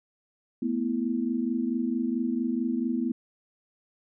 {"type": "chord", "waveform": "sine", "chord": "A suspended second", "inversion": "none", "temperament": "equal with one note detuned", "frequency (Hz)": [222.4, 246.9, 329.6], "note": ["A3", "B3", "E4"], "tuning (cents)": [19, 0, 0], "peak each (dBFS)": [-31, -27, -32], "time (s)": [0.62, 3.12], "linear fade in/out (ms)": 5, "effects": []}